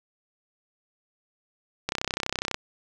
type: click train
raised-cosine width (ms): 0.2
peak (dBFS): -9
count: 22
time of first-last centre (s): 1.89-2.544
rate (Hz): 32.1
effects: none